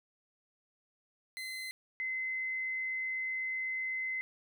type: tone pair in turn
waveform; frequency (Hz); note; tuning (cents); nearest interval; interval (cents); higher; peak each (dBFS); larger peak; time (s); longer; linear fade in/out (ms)
30% pulse / sine; 2052 / 2052; C7 / C7; -34 / -34; unison; 0; neither; -36 / -33; second; 1.37-1.71 / 2-4.21; second; 0
effects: none